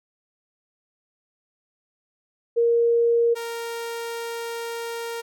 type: tone pair in turn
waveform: sine / sawtooth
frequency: 468.1 / 464.6 Hz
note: A#4 / A#4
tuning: +7 / -6 cents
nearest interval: unison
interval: 13 cents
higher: first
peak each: -16 / -25 dBFS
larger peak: first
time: 2.56-3.35 / 3.35-5.22 s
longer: second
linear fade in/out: 20 ms
effects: none